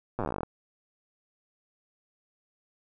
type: slowing click train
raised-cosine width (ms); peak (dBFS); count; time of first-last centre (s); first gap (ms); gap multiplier
1; -17; 17; 0.19-0.433; 8; 1.08
effects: none